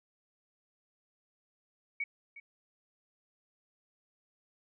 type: tone with echo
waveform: sine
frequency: 2243 Hz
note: C#7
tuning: 20 cents sharp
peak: -31 dBFS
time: 2-2.04 s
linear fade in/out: 5 ms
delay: 360 ms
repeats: 1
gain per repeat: -15 dB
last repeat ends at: 2.4 s
effects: none